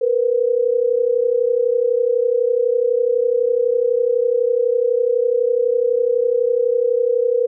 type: tone pair together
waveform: sine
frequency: 466.2 / 498.2 Hz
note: A#4 / B4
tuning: 0 / +15 cents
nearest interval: minor second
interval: 115 cents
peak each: -17 dBFS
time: 0.01-7.47 s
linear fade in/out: 10 ms
effects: none